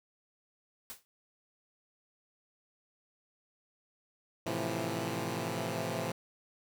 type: noise with exponential decay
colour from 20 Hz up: white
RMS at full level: -40 dBFS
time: 0.9-1.05 s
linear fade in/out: 0 ms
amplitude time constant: 31 ms
type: chord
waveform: 10% pulse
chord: F major seventh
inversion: first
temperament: equal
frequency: 110 / 130.81 / 164.81 / 174.61 Hz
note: A2 / C3 / E3 / F3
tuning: 0 / 0 / 0 / 0 cents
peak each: -30 / -31 / -30 / -32 dBFS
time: 4.46-6.12 s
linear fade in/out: 5 ms
effects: none